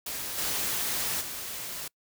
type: noise with level steps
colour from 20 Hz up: white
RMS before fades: -35 / -30 / -37 dBFS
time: 0.06-1.88 s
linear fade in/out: 5 ms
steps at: 0.37 / 1.2 s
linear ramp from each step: 20 ms
effects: noise-tail reverb RT60 0.1 s tail -26 dB re dry